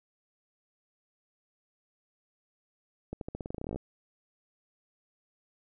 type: accelerating click train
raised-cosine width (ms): 2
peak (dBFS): -23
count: 17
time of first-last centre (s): 3.13-3.76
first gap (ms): 82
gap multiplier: 0.89
effects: none